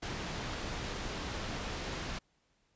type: low-pass noise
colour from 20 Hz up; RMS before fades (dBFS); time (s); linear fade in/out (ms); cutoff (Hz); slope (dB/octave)
pink; -39; 0.02-2.19; 10; 5800; 12
effects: pink hiss -74 dBFS RMS until 2.75 s + resampled to 16000 Hz